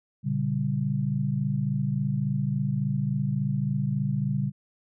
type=chord; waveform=sine; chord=G diminished; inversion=first; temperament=just; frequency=117.6 / 141.12 / 196 Hz; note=Bb2 / Db3 / G3; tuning=+16 / +31 / 0 cents; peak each=-31 / -26 / -29 dBFS; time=0.23-4.52 s; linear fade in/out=50 ms; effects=none